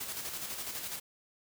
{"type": "noise with tremolo", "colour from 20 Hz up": "white", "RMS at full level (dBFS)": -38, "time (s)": [0, 1], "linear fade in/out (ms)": 10, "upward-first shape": "square", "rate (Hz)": 12, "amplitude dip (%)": 40, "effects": []}